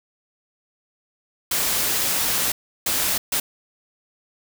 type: noise bursts at uneven times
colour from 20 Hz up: white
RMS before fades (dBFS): -22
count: 3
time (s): 1.51-2.52 / 2.86-3.18 / 3.32-3.4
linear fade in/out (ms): 5
effects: none